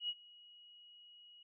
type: tone with ADSR envelope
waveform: sine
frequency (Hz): 2904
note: F#7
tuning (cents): -33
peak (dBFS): -34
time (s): 0-1.43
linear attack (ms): 90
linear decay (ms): 46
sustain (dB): -23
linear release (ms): 5
effects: none